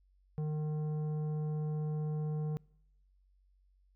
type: tone with tanh clipping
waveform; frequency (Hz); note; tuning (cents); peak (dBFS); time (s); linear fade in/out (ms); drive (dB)
sine; 152.6; D#3; -33; -34; 0.38-2.57; 0; 10
effects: noise-tail reverb RT60 0.8 s tail -26 dB re dry + added 47 Hz sine -65 dBFS peak until 3.95 s